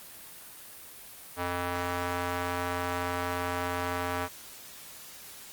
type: tone with band-pass filter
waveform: square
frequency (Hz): 88.4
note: F2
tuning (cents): +22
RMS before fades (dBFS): -32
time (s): 1.36-4.29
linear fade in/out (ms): 50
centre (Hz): 1200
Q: 0.94
effects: white hiss -47 dBFS RMS until 5.52 s + Opus 32 kbps